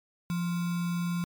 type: tone with sample-and-hold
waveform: sine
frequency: 173.6 Hz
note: F3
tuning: 10 cents flat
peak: -27 dBFS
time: 0.3-1.24 s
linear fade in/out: 0 ms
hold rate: 1225 Hz
effects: MP3 96 kbps